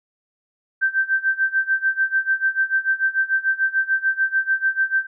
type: tone with tremolo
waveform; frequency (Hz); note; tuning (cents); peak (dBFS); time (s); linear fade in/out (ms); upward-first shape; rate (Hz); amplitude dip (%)
sine; 1560; G6; -9; -14; 0.81-5.07; 20; sine; 6.8; 90
effects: none

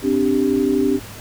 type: chord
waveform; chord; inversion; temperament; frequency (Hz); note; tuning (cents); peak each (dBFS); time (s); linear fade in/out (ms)
sine; C suspended second; none; equal; 261.6 / 293.7 / 392; C4 / D4 / G4; 0 / 0 / 0; -19; 0.02-1; 50
effects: added 105 Hz sine -39 dBFS peak until 1.2 s + pink hiss -37 dBFS RMS until 1.2 s

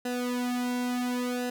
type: tone with flanger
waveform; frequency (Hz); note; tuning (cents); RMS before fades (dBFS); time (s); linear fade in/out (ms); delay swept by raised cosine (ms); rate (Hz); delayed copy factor
sawtooth; 246.9; B3; 0; -30; 0.05-1.5; 5; 0.89 to 2.39; 0.7; -0.95
effects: none

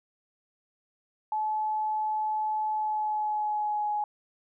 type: tone with pitch glide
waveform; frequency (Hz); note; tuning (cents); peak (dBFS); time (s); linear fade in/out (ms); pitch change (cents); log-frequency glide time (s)
sine; 860 to 837.9; A5 to G#5; -40 to +15; -26; 1.32-4.04; 2; -45; 2.72-3.9
effects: none

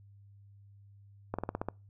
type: slowing click train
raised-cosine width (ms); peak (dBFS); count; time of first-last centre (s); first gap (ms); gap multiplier
1; -19; 7; 1.34-1.686; 46; 1.09
effects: noise-tail reverb RT60 0.3 s tail -26 dB re dry + added 100 Hz sine -54 dBFS peak until 1.89 s

